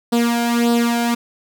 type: tone with flanger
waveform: sawtooth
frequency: 235.9 Hz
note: A#3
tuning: 21 cents sharp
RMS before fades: -17 dBFS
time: 0.12-1.15 s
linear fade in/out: 10 ms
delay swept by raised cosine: 0.22 to 1.32 ms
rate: 1.7 Hz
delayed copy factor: +0.7
effects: none